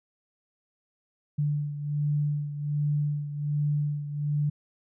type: beating tone pair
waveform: sine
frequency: 146.83 / 148.13 Hz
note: D3 / D3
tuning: 0 / +15 cents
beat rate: 1.3 Hz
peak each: -26 / -32 dBFS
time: 1.38-4.5 s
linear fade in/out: 10 ms
effects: none